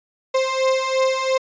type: beating tone pair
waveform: 35% pulse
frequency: 523.3 / 526.2 Hz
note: C5 / C5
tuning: 0 / +10 cents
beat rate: 2.9 Hz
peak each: -20 / -18 dBFS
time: 0.34-1.38 s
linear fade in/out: 10 ms
effects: resampled to 16000 Hz